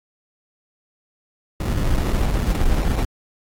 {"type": "noise with sample-and-hold", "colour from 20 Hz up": "brown", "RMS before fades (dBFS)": -19, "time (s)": [1.6, 3.05], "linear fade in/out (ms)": 5, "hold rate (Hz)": 1575, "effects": ["AAC 48 kbps"]}